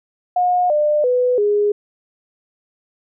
sine tone with pitch steps, 720 / 598.5 / 497.5 / 413.5 Hz, F#5 / D5 / B4 / G#4, -47 / +33 / +13 / -8 cents, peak -13 dBFS, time 0.36-1.72 s, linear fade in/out 5 ms, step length 340 ms, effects none

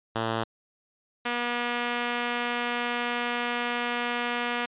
5% pulse tone pair in turn, 112.9 / 240.8 Hz, A2 / B3, +45 / -44 cents, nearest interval octave + minor second, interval 1311 cents, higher second, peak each -15 dBFS, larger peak neither, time 0.15-0.44 / 1.25-4.66 s, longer second, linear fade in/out 10 ms, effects resampled to 8000 Hz

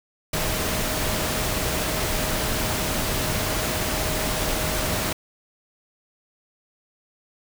sine tone in noise, 624 Hz, D#5, 5 cents sharp, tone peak -34 dBFS, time 0.33-5.13 s, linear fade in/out 5 ms, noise pink, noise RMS -25 dBFS, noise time 0.33-5.13 s, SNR -12 dB, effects none

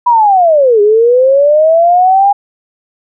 sine linear two-way sweep, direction down then up, 987.8 to 405.2 to 815 Hz, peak -4 dBFS, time 0.06-2.33 s, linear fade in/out 10 ms, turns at 0.81 s, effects none

